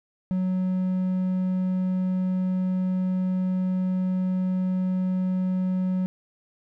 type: tone with hard clipping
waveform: triangle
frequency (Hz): 185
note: F#3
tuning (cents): 0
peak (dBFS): -23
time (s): 0.31-6.06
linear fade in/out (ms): 0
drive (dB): 6
effects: none